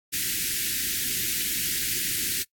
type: band-stop noise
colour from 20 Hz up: white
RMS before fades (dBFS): -27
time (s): 0.12-2.44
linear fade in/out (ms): 20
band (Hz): 380 to 1600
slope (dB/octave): 48
effects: noise-tail reverb RT60 0.1 s tail -22 dB re dry + AAC 64 kbps